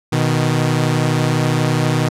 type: tone pair together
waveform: sawtooth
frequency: 123.47 / 155.56 Hz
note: B2 / D#3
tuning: 0 / 0 cents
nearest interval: major third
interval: 400 cents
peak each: -13 dBFS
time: 0.12-2.09 s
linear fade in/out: 10 ms
effects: low-pass 10000 Hz 12 dB/octave